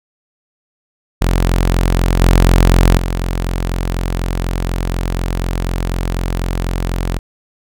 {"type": "tone with level steps", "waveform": "sawtooth", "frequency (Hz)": 44.07, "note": "F1", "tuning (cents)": 16, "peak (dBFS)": [-7, -3, -12], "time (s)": [1.21, 7.19], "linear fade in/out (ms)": 10, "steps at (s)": [2.21, 2.97], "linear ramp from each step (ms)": 2, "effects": []}